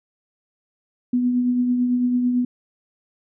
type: tone with tremolo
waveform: sine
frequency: 246.9 Hz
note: B3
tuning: in tune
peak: -15 dBFS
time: 1.13-2.45 s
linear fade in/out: 5 ms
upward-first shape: triangle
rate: 9 Hz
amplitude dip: 40%
effects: none